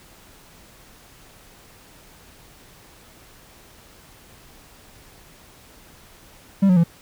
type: tone with pitch steps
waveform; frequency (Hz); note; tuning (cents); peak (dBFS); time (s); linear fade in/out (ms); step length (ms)
triangle; 196 / 181.82 / 168.67; G3 / F#3 / E3; 0 / -30 / +40; -10; 6.62-6.839; 10; 73
effects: pink hiss -49 dBFS RMS until 7.01 s